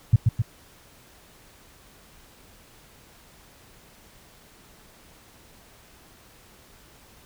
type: tone with echo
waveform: sine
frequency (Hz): 113.4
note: A#2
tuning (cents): -47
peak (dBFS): -10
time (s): 0.13-0.16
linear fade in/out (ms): 5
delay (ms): 130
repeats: 2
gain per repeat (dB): -4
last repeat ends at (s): 0.42
effects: pink hiss -53 dBFS RMS until 7.25 s